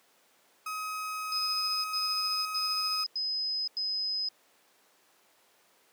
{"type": "tone", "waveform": "35% pulse", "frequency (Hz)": 1266, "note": "D#6", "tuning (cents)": 30, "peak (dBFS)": -32, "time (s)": [0.66, 3.04], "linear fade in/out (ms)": 5}
{"type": "tone bursts", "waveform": "sine", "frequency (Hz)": 5050, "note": "D#8", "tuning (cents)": 25, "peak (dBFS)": -29, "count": 5, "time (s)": [1.32, 4.288], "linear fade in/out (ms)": 2, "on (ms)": 520, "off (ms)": 92}
{"effects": ["pink hiss -64 dBFS RMS until 5.92 s", "high-pass 400 Hz 12 dB/octave"]}